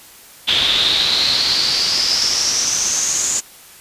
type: noise with band-pass filter sweep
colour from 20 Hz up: brown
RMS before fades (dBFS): -17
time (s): 0.47-3.41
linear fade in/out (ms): 20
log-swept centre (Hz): 3400 to 7100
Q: 8.3
effects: white hiss -42 dBFS RMS until 3.8 s + resampled to 32000 Hz